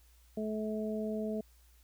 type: harmonic tone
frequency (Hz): 215.7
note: A3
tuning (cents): -34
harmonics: 1 / 2 / 3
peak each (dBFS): -35 / -38 / -40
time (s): 0.37-1.41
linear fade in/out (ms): 5
effects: added 59 Hz sine -60 dBFS peak until 1.83 s + white hiss -68 dBFS RMS until 1.83 s